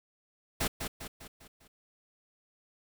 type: noise with echo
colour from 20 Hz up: pink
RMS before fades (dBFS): -30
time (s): 0.6-0.68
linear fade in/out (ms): 10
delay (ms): 200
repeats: 5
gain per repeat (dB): -6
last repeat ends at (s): 1.68
effects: none